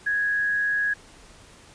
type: tone with frequency modulation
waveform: sine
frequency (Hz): 1661.2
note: G#6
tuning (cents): 0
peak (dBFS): -21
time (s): 0.06-0.94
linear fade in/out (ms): 10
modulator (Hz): 138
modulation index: 0.24
effects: pink hiss -50 dBFS RMS until 1.74 s + resampled to 22050 Hz